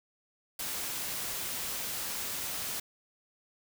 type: noise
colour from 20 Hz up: white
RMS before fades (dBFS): -36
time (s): 0.59-2.8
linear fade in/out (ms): 5
effects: none